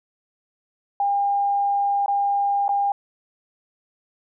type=tone with dropouts; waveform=sine; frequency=804 Hz; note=G5; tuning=44 cents sharp; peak=-18 dBFS; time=1-2.92 s; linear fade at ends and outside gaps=2 ms; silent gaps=2.061-2.081 / 2.681-2.691 s; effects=none